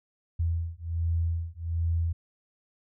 sine beating tone pair, 82.9 / 84.2 Hz, E2 / E2, +10 / +37 cents, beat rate 1.3 Hz, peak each -29 dBFS, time 0.39-2.13 s, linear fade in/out 10 ms, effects none

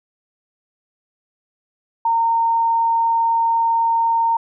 sine tone, 918 Hz, A#5, 27 cents flat, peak -14 dBFS, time 2.05-4.37 s, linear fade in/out 5 ms, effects none

